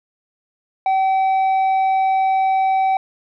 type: tone with tanh clipping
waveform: sine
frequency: 766 Hz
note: G5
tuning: 40 cents flat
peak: -15 dBFS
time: 0.86-2.97 s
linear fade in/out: 2 ms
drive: 5 dB
effects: none